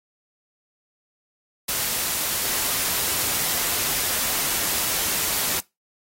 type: noise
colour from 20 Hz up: white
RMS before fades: -24 dBFS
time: 1.68-5.6 s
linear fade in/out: 10 ms
effects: noise-tail reverb RT60 0.2 s tail -20 dB re dry + AAC 48 kbps